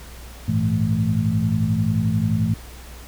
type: tone cluster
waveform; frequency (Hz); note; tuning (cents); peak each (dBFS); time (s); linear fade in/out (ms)
sine; 103.1 / 114.4 / 165 / 218.4; G#2 / A#2 / E3 / A3; -12 / -32 / +2 / -13; -23; 0.48-2.54; 5
effects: added 60 Hz sine -38 dBFS peak until 3.07 s + pink hiss -43 dBFS RMS until 3.07 s